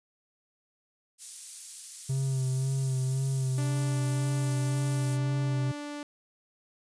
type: high-pass noise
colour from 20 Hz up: pink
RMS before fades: -40 dBFS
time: 1.18-5.19 s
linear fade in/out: 50 ms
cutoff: 9200 Hz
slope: 12 dB/octave
type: tone with vibrato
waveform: triangle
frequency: 132.4 Hz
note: C3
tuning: 21 cents sharp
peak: -24 dBFS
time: 2.09-5.72 s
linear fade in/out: 10 ms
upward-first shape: sine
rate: 1.9 Hz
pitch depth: 31 cents each way
type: tone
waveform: sawtooth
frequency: 292.6 Hz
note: D4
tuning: 6 cents flat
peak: -32 dBFS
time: 3.58-6.03 s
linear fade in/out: 2 ms
effects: resampled to 22050 Hz